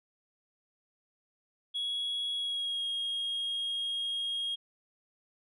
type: tone with pitch glide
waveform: sine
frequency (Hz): 3339 to 3263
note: G#7 to G#7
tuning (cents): +9 to -31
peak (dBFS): -29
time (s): 1.74-4.56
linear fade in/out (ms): 20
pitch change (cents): -40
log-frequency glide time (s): 2.35-2.86
effects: tanh soft clip ceiling -29 dBFS